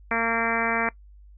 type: harmonic tone with a mistuned harmonic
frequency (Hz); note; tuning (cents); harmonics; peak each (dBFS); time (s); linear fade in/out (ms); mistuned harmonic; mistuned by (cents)
229.1; A#3; -30; 1 / 2 / 3 / 4 / 5 / 6 / 7 / 8 / 9 / 10; -31 / -31 / -31 / -31 / -31 / -31 / -31 / -31 / -31 / -31; 0.11-0.89; 2; 10; +20
effects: noise-tail reverb RT60 0.1 s tail -21 dB re dry + added 50 Hz sine -46 dBFS peak until 1.37 s